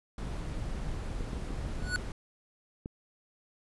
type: noise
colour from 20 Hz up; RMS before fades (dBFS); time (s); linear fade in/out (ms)
brown; -36; 0.18-2.12; 2
type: clicks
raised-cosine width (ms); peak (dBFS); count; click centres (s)
3; -25; 4; 1.208 / 1.332 / 1.506 / 2.859
type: tone with exponential growth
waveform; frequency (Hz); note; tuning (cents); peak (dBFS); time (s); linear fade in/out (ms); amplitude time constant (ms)
square; 1471; F#6; -11; -26; 1.76-1.96; 0; 42
effects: resampled to 24000 Hz